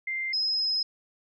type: tone pair in turn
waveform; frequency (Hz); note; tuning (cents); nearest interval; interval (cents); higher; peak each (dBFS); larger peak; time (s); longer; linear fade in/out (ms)
sine; 2093 / 5106; C7 / D#8; 0 / +44; octave + minor third; 1544; second; -28 / -24; second; 0.07-0.33 / 0.33-0.83; second; 5
effects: none